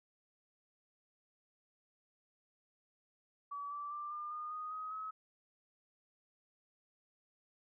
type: tone with pitch steps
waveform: sine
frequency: 1144 / 1162.7 / 1181.6 / 1200.9 / 1220.5 / 1240.4 / 1260.6 / 1281.1 Hz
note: D6 / D6 / D6 / D6 / D#6 / D#6 / D#6 / E6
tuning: -46 / -18 / +10 / +38 / -34 / -6 / +22 / -50 cents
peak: -40 dBFS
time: 3.51-5.11 s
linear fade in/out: 10 ms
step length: 200 ms
effects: none